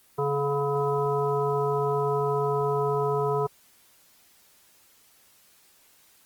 harmonic tone with a mistuned harmonic, 141.9 Hz, C#3, 41 cents sharp, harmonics 1 / 3 / 5 / 7 / 9, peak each -30 / -25 / -33 / -30 / -34 dBFS, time 0.18-3.47 s, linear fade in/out 10 ms, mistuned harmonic 1, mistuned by -17 cents, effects white hiss -59 dBFS RMS until 6.25 s + Opus 24 kbps

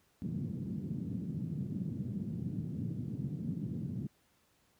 white band-pass noise, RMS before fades -38 dBFS, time 0.22-4.07 s, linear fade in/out 0 ms, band 110 to 210 Hz, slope 24 dB/octave, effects pink hiss -71 dBFS RMS until 4.79 s + high-pass 60 Hz 12 dB/octave

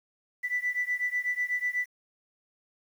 sine beating tone pair, 1975.5 / 1983.6 Hz, B6 / B6, 0 / +7 cents, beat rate 8.1 Hz, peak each -29 / -30 dBFS, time 0.43-1.86 s, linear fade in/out 20 ms, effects tanh soft clip ceiling -20 dBFS + 9-bit

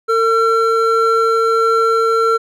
triangle tone pair together, 452.7 / 1356.6 Hz, A4 / E6, +49 / +49 cents, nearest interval octave + perfect fifth, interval 1900 cents, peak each -12 dBFS, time 0.08-2.38 s, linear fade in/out 20 ms, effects none

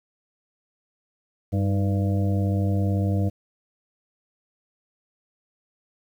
harmonic tone with a mistuned harmonic, 98 Hz, G2, in tune, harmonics 1 / 2 / 3 / 5 / 6 / 7, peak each -21 / -27 / -31 / -35 / -37 / -38 dBFS, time 1.52-3.3 s, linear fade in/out 20 ms, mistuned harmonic 3, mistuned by +79 cents, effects 9-bit

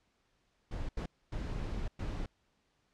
brown noise bursts at uneven times, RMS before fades -37 dBFS, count 4, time 0.71-0.89 / 0.97-1.06 / 1.32-1.88 / 1.99-2.26 s, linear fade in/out 5 ms, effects pink hiss -75 dBFS RMS until 2.93 s + low-pass 6000 Hz 12 dB/octave

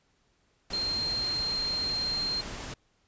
sine tone in noise, 4186 Hz, C8, in tune, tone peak -28 dBFS, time 0.73-2.41 s, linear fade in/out 5 ms, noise pink, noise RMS -39 dBFS, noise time 0.7-2.74 s, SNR +8 dB, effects pink hiss -70 dBFS RMS until 3.07 s + resampled to 16000 Hz

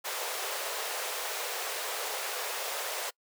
pink high-pass noise, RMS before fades -35 dBFS, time 0.04-3.11 s, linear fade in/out 20 ms, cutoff 430 Hz, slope 48 dB/octave, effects noise-tail reverb RT60 0.1 s tail -26 dB re dry

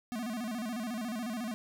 square tone with vibrato, 229.5 Hz, A#3, 27 cents flat, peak -35 dBFS, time 0.12-1.54 s, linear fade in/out 0 ms, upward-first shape square, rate 14 Hz, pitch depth 120 cents each way, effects none

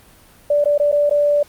sine tone with dropouts, 584 Hz, D5, 10 cents flat, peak -12 dBFS, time 0.5-1.43 s, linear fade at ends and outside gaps 5 ms, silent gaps 0.642-0.656 / 0.779-0.798 / 0.917-0.925 / 1.096-1.109 s, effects pink hiss -48 dBFS RMS until 1.48 s + Opus 32 kbps

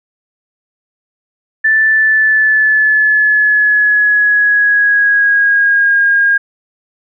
sine tone with pitch glide, 1760 to 1623.3 Hz, A6 to G#6, 0 to -40 cents, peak -7 dBFS, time 1.64-6.38 s, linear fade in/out 10 ms, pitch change -140 cents, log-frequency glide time 1.89-5.98 s, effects none

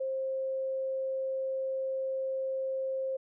sine tone, 530 Hz, C5, 22 cents sharp, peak -30 dBFS, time 0-3.17 s, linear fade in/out 10 ms, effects none

